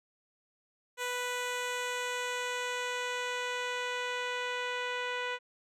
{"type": "tone with low-pass filter sweep", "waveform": "10% pulse", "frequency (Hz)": 493.9, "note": "B4", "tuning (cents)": 0, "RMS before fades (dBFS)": -35, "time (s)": [0.97, 5.39], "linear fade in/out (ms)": 50, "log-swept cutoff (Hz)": [11000, 3400], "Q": 0.88, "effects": []}